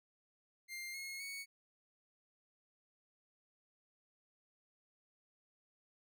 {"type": "tone with pitch steps", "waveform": "sawtooth", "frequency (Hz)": [2100, 2162, 2225], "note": ["C7", "C#7", "C#7"], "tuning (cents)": [6, -44, 6], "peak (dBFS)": -40, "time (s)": [0.68, 1.46], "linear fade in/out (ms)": 50, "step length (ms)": 260, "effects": []}